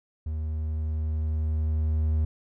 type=tone with level ramp; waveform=triangle; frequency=77.78 Hz; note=D#2; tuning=in tune; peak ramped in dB=-26 to -19 dBFS; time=0.26-2.25 s; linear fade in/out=5 ms; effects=none